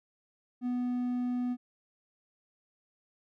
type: tone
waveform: triangle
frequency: 246.9 Hz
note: B3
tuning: in tune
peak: -27 dBFS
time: 0.61-1.57 s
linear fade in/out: 50 ms
effects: none